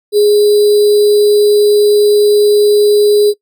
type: tone with sample-and-hold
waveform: sine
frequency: 415.3 Hz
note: G#4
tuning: in tune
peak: -5 dBFS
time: 0.12-3.34 s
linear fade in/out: 50 ms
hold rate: 4410 Hz
effects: noise-tail reverb RT60 0.1 s tail -22 dB re dry